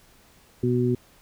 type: harmonic tone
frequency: 123.2 Hz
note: B2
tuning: 4 cents flat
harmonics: 1 / 2 / 3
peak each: -24 / -24 / -24 dBFS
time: 0.63-0.95 s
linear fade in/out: 5 ms
effects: pink hiss -56 dBFS RMS until 1.21 s